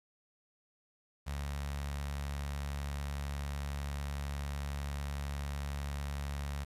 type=tone with notch filter; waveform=sawtooth; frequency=71 Hz; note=C#2; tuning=42 cents sharp; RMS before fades=-38 dBFS; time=1.26-6.65 s; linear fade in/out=20 ms; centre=340 Hz; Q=0.67; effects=resampled to 32000 Hz + 10-bit